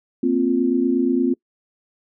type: chord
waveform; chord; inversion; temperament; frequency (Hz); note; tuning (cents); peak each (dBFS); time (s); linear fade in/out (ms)
sine; Bb suspended second; none; equal; 233.1 / 261.6 / 349.2; Bb3 / C4 / F4; 0 / 0 / 0; -23 / -18 / -21; 0.23-1.34; 5
effects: noise-tail reverb RT60 0.1 s tail -24 dB re dry